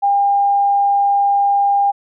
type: tone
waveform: sine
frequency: 803 Hz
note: G5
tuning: 41 cents sharp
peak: -11 dBFS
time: 0.02-1.92 s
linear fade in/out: 20 ms
effects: none